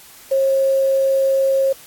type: tone with quantisation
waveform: sine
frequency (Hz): 539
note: C#5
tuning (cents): -49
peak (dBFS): -13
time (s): 0.31-1.73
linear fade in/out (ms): 10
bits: 6
effects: white hiss -43 dBFS RMS until 1.86 s + AAC 64 kbps